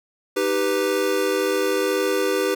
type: chord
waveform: square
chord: Eb augmented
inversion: none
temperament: equal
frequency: 311.1 / 392 / 493.9 Hz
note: Eb4 / G4 / B4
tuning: 0 / 0 / 0 cents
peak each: -28 / -23 / -24 dBFS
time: 0.36-2.55 s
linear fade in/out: 10 ms
effects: none

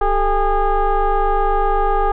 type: tone with frequency modulation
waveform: sine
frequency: 392 Hz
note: G4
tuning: in tune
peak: -12 dBFS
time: 0.01-2.12 s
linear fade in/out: 5 ms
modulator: 416 Hz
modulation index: 1.8
effects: tanh soft clip ceiling -8 dBFS

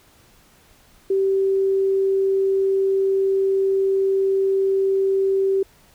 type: tone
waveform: sine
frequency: 387.5 Hz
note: G4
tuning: 20 cents flat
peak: -16 dBFS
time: 1.1-5.63 s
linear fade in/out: 5 ms
effects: pink hiss -54 dBFS RMS until 5.94 s

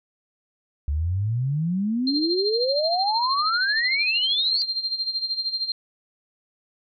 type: exponential sweep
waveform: sine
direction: up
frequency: 69.3 to 4670 Hz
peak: -21 dBFS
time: 0.88-4.62 s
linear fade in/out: 0 ms
type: tone with tremolo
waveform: sine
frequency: 4178 Hz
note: C8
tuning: 3 cents flat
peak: -21 dBFS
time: 2.07-5.72 s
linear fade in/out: 2 ms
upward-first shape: sine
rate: 13 Hz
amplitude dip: 75%
effects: none

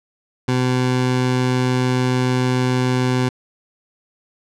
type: tone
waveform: 20% pulse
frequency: 126.8 Hz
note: B2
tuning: 46 cents sharp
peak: -11 dBFS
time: 0.48-3.29 s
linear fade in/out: 5 ms
effects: low-pass 7000 Hz 12 dB/octave

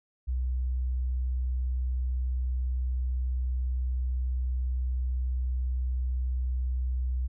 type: tone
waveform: sine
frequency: 63 Hz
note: B1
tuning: 35 cents sharp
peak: -26 dBFS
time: 0.27-7.28 s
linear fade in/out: 20 ms
effects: none

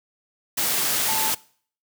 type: tone in noise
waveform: sine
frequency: 880 Hz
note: A5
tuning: in tune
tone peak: -27 dBFS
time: 1.08-1.31 s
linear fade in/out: 10 ms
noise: white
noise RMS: -23 dBFS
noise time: 0.57-1.35 s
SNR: -7 dB
effects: noise-tail reverb RT60 0.5 s tail -22 dB re dry + high-pass 100 Hz 12 dB/octave

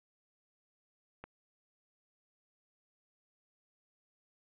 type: click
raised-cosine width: 0.5 ms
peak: -30 dBFS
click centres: 1.24 s
effects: resampled to 8000 Hz

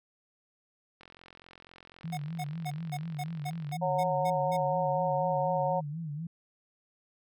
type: click train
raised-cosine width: 0.3 ms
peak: -35 dBFS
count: 120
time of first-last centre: 1.01-3.715 s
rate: 44 Hz
type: tone with vibrato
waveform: sine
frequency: 155.56 Hz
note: D#3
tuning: in tune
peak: -34 dBFS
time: 2.04-6.27 s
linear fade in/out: 5 ms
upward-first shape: sine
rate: 4.1 Hz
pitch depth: 130 cents each way
type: tone bursts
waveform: square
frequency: 729 Hz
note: F#5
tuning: 26 cents flat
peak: -35 dBFS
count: 10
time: 2.12-4.57 s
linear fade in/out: 10 ms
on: 56 ms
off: 210 ms
type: harmonic tone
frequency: 183.1 Hz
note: F#3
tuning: 18 cents flat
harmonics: 3 / 4 / 5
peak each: -30 / -31 / -32 dBFS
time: 3.81-5.81 s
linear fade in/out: 20 ms
effects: none

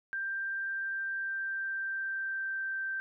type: tone with pitch glide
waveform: sine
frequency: 1580 to 1562.8 Hz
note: G6 to G6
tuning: +13 to -6 cents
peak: -32 dBFS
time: 0.13-3 s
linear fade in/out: 0 ms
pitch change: -19 cents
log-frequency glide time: 0.52-2.81 s
effects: none

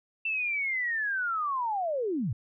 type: linear sweep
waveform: sine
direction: down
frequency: 2686 to 92.5 Hz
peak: -27 dBFS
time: 0.25-2.33 s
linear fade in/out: 5 ms
effects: none

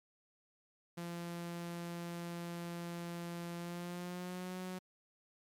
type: tone with pitch glide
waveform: sawtooth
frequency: 171.7 to 184.02 Hz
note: F3 to F#3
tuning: -29 to -9 cents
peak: -37 dBFS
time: 0.97-4.79 s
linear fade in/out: 10 ms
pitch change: +120 cents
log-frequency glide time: 3.57-4.58 s
effects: MP3 96 kbps

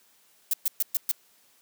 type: noise bursts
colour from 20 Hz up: violet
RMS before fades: -24 dBFS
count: 5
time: 0.51-1.115 s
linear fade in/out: 2 ms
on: 25 ms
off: 120 ms
effects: white hiss -62 dBFS RMS until 1.61 s + high-pass 150 Hz 12 dB/octave

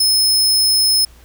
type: tone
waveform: sawtooth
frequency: 5190 Hz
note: E8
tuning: 28 cents flat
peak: -9 dBFS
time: 0-1.05 s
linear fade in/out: 5 ms
effects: added 60 Hz sine -43 dBFS peak until 1.24 s + pink hiss -49 dBFS RMS until 1.24 s

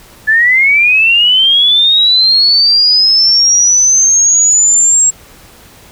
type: linear sweep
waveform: sine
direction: up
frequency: 1712 to 7620 Hz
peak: -5 dBFS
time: 0.27-5.11 s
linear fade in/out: 20 ms
effects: pink hiss -39 dBFS RMS until 5.91 s

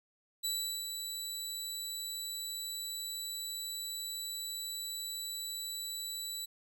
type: tone with ADSR envelope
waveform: 20% pulse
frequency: 3951 Hz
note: B7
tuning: in tune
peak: -26 dBFS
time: 0.43-6.46 s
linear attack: 19 ms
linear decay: 390 ms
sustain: -6 dB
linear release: 15 ms
effects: none

